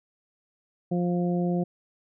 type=harmonic tone; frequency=176 Hz; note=F3; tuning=14 cents sharp; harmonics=1 / 2 / 3 / 4; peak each=-24 / -30 / -34 / -36 dBFS; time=0.91-1.64 s; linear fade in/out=10 ms; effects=none